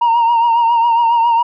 sine tone with vibrato, 932.3 Hz, A#5, in tune, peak -7 dBFS, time 0.01-1.43 s, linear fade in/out 10 ms, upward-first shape triangle, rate 7.3 Hz, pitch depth 53 cents each way, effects tanh soft clip ceiling -8 dBFS

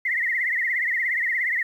sine tone with vibrato, 1975.5 Hz, B6, in tune, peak -21 dBFS, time 0.05-1.63 s, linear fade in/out 5 ms, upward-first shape triangle, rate 17 Hz, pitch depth 150 cents each way, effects 9-bit

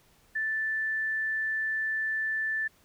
sine tone, 1760 Hz, A6, in tune, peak -27 dBFS, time 0.35-2.68 s, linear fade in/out 10 ms, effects pink hiss -63 dBFS RMS until 2.84 s

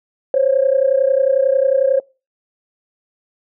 sine tone pair together, 523.3 / 554.4 Hz, C5 / C#5, 0 / 0 cents, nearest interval minor second, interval 100 cents, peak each -14 dBFS, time 0.34-2 s, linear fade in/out 2 ms, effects noise-tail reverb RT60 0.3 s tail -24 dB re dry + tanh soft clip ceiling -4 dBFS

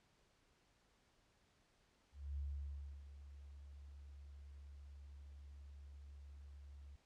sine tone with ADSR envelope, 70.7 Hz, C#2, 35 cents sharp, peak -40 dBFS, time 2.12-6.96 s, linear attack 250 ms, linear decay 660 ms, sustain -13 dB, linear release 4 ms, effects pink hiss -75 dBFS RMS until 7.05 s + low-pass 7000 Hz 12 dB/octave

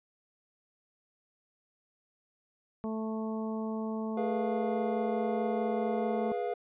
harmonic tone, 220 Hz, A3, in tune, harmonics 1 / 2 / 3 / 4 / 5, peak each -33 / -39 / -43 / -45 / -47 dBFS, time 2.84-6.32 s, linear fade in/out 0 ms
triangle chord, F diminished, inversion first, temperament equal with one note detuned, 415.3 / 486.5 / 698.5 Hz, Ab4 / Cb5 / F5, 0 / -26 / 0 cents, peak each -33 dBFS, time 4.17-6.54 s, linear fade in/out 5 ms
effects resampled to 8000 Hz

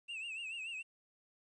triangle tone with vibrato, 2670 Hz, E7, 22 cents sharp, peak -39 dBFS, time 0.08-0.83 s, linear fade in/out 20 ms, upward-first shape triangle, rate 6.9 Hz, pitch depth 120 cents each way, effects resampled to 22050 Hz + 12-bit

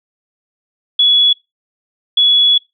sine tone pair in turn, 3387 / 3387 Hz, G#7 / G#7, +33 / +33 cents, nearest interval unison, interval 0 cents, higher neither, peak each -7 dBFS, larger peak neither, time 0.99-1.33 / 2.17-2.58 s, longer second, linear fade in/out 5 ms, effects noise-tail reverb RT60 0.2 s tail -22 dB re dry

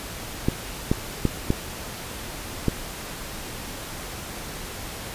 clicks, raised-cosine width 3 ms, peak -6 dBFS, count 5, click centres 0.485 / 0.915 / 1.253 / 1.504 / 2.683 s, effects pink hiss -35 dBFS RMS until 5.14 s + resampled to 32000 Hz

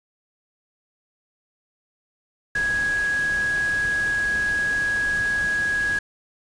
sine tone in noise, 1661.2 Hz, G#6, in tune, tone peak -20 dBFS, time 2.55-5.99 s, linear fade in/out 5 ms, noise pink, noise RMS -35 dBFS, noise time 2.55-5.99 s, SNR +12 dB, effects resampled to 22050 Hz

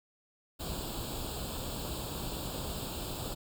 pink noise with comb filter, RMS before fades -38 dBFS, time 0.59-3.35 s, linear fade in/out 20 ms, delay 0.25 ms, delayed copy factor +0.85, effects none

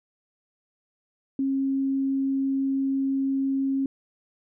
sine tone, 270.6 Hz, C#4, 42 cents flat, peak -22 dBFS, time 1.39-3.86 s, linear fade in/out 2 ms, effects none

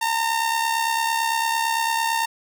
sawtooth tone with amplitude modulation, 912 Hz, A#5, 38 cents flat, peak -14 dBFS, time 0.01-2.26 s, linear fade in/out 10 ms, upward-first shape sine, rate 68.9 Hz, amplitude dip 55%, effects none

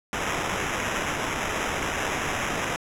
white noise with sample-and-hold, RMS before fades -28 dBFS, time 0.13-2.76 s, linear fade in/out 0 ms, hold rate 4410 Hz, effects low-pass 10000 Hz 12 dB/octave

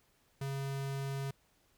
square tone, 137.2 Hz, C#3, 17 cents flat, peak -36 dBFS, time 0.41-1.31 s, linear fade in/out 5 ms, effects pink hiss -71 dBFS RMS until 1.77 s

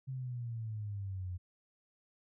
sine exponential sweep, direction down, 133.7 to 88.4 Hz, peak -37 dBFS, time 0.07-1.38 s, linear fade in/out 20 ms, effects none

